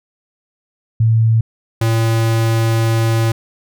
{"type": "tone pair in turn", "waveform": ["sine", "square"], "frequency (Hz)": [112.6, 113.45], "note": ["A2", "A#2"], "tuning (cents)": [40, -47], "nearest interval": "unison", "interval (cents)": 13, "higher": "second", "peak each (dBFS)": [-9, -13], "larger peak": "first", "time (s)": [[1, 1.41], [1.81, 3.32]], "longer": "second", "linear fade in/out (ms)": 5, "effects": []}